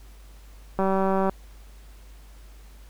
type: click train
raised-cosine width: 1 ms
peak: -11 dBFS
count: 98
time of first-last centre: 0.79-1.295 s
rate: 192 Hz
effects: added 50 Hz sine -44 dBFS peak until 2.89 s + pink hiss -56 dBFS RMS until 2.89 s